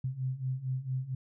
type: beating tone pair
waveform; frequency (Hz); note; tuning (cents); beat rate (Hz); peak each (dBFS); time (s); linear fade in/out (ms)
sine; 127.6 / 132; C3 / C3; -43 / +16; 4.4; -36 / -33; 0.04-1.15; 5
effects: none